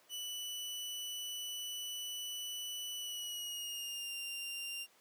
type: tone with pitch glide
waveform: sawtooth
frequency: 2970 to 2787 Hz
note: F#7 to F7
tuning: +6 to -4 cents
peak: -37 dBFS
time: 0.09-4.87 s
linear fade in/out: 50 ms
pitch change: -110 cents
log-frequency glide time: 2.97-4.14 s
effects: pink hiss -66 dBFS RMS until 5 s + high-pass 400 Hz 12 dB/octave